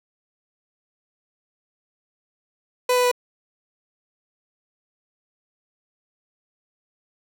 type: tone with pitch steps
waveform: 30% pulse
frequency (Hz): 499.2 / 496 / 492.9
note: B4 / B4 / B4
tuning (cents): +19 / +7 / -3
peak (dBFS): -14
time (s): 2.89-3.115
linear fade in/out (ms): 5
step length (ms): 75
effects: none

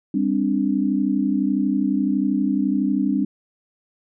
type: chord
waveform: sine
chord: G suspended fourth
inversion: none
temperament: equal with one note detuned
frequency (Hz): 200 / 261.6 / 293.7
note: G3 / C4 / D4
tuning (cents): +35 / 0 / 0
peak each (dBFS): -22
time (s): 0.14-3.25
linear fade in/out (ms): 5
effects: none

